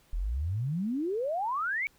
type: exponential sweep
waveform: sine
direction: up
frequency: 38.25 to 2319 Hz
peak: -28 dBFS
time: 0.13-1.87 s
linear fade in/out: 0 ms
effects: pink hiss -64 dBFS RMS until 1.98 s